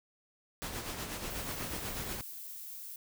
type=noise with tremolo; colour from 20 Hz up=pink; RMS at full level=-38 dBFS; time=0.62-2.21 s; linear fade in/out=0 ms; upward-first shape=sine; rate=8.2 Hz; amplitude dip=45%
type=noise; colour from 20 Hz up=violet; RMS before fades=-45 dBFS; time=1.3-2.96 s; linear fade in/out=2 ms
effects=none